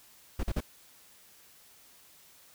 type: noise bursts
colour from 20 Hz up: brown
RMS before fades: -29 dBFS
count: 3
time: 0.39-0.605 s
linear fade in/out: 5 ms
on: 43 ms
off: 43 ms
effects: white hiss -58 dBFS RMS until 2.54 s